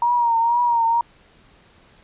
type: tone with vibrato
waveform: sine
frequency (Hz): 940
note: A#5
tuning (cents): +14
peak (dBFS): -15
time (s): 0.02-1.01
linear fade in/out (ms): 2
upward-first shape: triangle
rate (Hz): 2.1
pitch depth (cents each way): 61
effects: pink hiss -53 dBFS RMS until 2.03 s + resampled to 8000 Hz